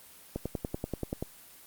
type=click train; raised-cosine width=2 ms; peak=-18 dBFS; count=10; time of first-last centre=0.36-1.225 s; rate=10.4 Hz; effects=white hiss -53 dBFS RMS until 1.66 s + Opus 24 kbps